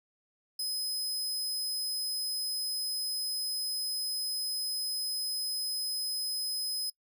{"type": "tone", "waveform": "sawtooth", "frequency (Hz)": 5060, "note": "D#8", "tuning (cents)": 28, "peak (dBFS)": -29, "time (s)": [0.59, 6.9], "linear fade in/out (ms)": 5, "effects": ["noise-tail reverb RT60 0.1 s tail -24 dB re dry"]}